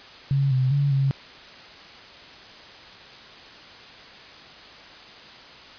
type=tone with pitch steps; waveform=sine; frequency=138.2 / 129.8 / 141.8 / 136.4 Hz; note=C#3 / C3 / C#3 / C#3; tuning=-5 / -13 / +40 / -28 cents; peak=-18 dBFS; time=0.31-1.11 s; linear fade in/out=0 ms; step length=200 ms; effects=white hiss -44 dBFS RMS until 5.78 s + resampled to 11025 Hz